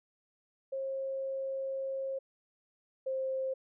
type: tone pair in turn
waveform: sine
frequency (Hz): 537 / 527.8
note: C5 / C5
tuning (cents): +45 / +15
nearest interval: unison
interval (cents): 30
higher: first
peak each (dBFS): -33 / -31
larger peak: second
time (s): 0.72-2.19 / 3.06-3.54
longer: first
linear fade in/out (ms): 10
effects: none